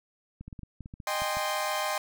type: clicks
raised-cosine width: 5 ms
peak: -29 dBFS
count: 11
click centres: 0.41 / 0.48 / 0.528 / 0.592 / 0.633 / 0.807 / 0.859 / 0.939 / 1.002 / 1.22 / 1.37 s
type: chord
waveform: sawtooth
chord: Ab major seventh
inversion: second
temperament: equal with one note detuned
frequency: 616.2 / 784 / 830.6 / 1046.5 Hz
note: Eb5 / G5 / Ab5 / C6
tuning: -17 / 0 / 0 / 0 cents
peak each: -29 / -30 / -34 / -29 dBFS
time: 1.07-1.98 s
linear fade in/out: 2 ms
effects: none